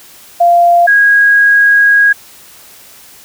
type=tone pair in turn; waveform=sine; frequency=693 / 1644.1 Hz; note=F5 / G#6; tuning=-14 / -18 cents; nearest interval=octave + minor third; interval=1496 cents; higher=second; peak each=-4 / -4 dBFS; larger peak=neither; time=0.4-0.87 / 0.87-2.13 s; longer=second; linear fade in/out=10 ms; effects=white hiss -38 dBFS RMS until 3.24 s